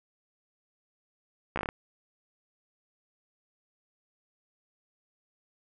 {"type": "slowing click train", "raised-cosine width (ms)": 0.5, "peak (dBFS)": -15, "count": 7, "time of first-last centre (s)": [1.56, 1.689], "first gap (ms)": 14, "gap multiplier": 1.17, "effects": []}